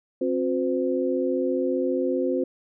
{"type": "tone cluster", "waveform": "sine", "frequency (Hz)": [265, 359.9, 512], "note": ["C4", "F#4", "C5"], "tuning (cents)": [22, -48, -38], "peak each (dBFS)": -26, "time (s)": [0.21, 2.44], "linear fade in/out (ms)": 5, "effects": []}